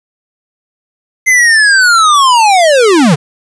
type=linear sweep; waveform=square; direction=down; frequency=2081 to 129.5 Hz; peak=-5 dBFS; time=1.26-3.16 s; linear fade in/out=20 ms; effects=resampled to 22050 Hz + 7-bit